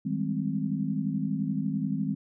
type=chord; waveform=sine; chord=Ab major seventh; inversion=second; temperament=equal with one note detuned; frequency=158.74 / 196 / 207.7 / 261.6 Hz; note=Eb3 / G3 / Ab3 / C4; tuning=+35 / 0 / 0 / 0 cents; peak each=-32 dBFS; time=0.05-2.15 s; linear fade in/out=10 ms; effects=none